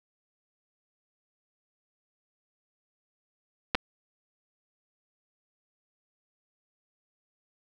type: clicks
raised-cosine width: 0.3 ms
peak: -8 / -10 dBFS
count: 2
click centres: 3.748 / 3.752 s
effects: none